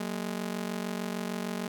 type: ring-modulated tone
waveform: sawtooth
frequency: 207.7 Hz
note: G#3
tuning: in tune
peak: -25 dBFS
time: 0-1.68 s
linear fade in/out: 2 ms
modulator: 23.3 Hz
effects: none